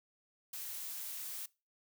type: noise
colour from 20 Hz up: blue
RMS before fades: -43 dBFS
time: 0.53-1.46 s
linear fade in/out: 5 ms
effects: noise-tail reverb RT60 0.3 s tail -23 dB re dry